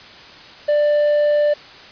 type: tone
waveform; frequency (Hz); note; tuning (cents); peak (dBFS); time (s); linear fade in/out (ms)
triangle; 591; D5; +11; -11; 0.68-1.54; 10
effects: white hiss -40 dBFS RMS until 1.91 s + resampled to 11025 Hz